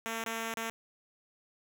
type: tone with dropouts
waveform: 5% pulse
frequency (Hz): 226.4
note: A3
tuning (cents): +50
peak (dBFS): -23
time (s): 0.06-0.7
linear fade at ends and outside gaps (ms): 0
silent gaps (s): 0.24-0.262 / 0.54-0.572
effects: none